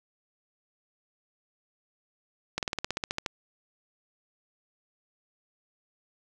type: slowing click train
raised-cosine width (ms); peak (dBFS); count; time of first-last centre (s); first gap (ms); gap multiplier
0.2; -12; 12; 2.58-3.262; 48; 1.05
effects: none